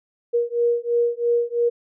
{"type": "beating tone pair", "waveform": "sine", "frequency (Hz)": [472.7, 475.7], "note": ["A#4", "A#4"], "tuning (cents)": [24, 35], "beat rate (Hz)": 3, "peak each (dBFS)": -21, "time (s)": [0.33, 1.7], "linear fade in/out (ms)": 20, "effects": []}